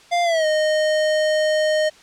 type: tone with pitch glide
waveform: square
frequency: 697 to 617.4 Hz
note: F5 to D#5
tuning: -4 to -14 cents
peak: -17 dBFS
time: 0.11-1.9 s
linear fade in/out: 20 ms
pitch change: -210 cents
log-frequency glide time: 0.23-0.46 s
effects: white hiss -48 dBFS RMS until 2.02 s + low-pass 6000 Hz 12 dB/octave